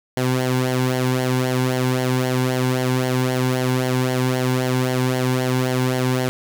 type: tone with flanger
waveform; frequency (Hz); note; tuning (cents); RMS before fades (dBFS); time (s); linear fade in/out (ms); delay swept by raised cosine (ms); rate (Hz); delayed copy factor
sawtooth; 127.7; C3; -42; -20; 0.17-6.29; 0; 0.79 to 1.64; 3.8; -0.65
effects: none